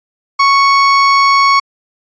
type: tone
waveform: 35% pulse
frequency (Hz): 1108.7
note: C#6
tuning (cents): 0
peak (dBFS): -5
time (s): 0.39-1.6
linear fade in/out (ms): 10
effects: resampled to 16000 Hz